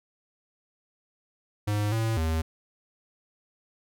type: tone with pitch steps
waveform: square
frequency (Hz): 104.2 / 112.4 / 80.3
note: G#2 / A2 / E2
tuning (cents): +6 / +37 / -45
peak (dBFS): -25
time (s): 1.67-2.42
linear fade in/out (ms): 10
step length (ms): 250
effects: none